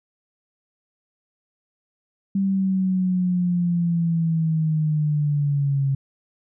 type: linear sweep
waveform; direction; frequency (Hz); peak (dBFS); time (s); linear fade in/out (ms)
sine; down; 196 to 135.8; -18; 2.35-5.95; 5
effects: none

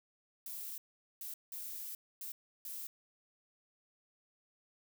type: noise bursts at uneven times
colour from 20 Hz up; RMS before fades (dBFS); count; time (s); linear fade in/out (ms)
violet; -44; 5; 0.46-0.78 / 1.21-1.34 / 1.52-1.95 / 2.21-2.32 / 2.65-2.87; 2
effects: none

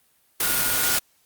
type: tone in noise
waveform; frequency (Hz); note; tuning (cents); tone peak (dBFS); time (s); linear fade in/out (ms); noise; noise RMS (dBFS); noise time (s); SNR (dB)
sine; 1438; F#6; -50; -30; 0.43-0.97; 5; white; -22; 0.4-0.99; -11
effects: white hiss -63 dBFS RMS until 1.25 s + Opus 32 kbps

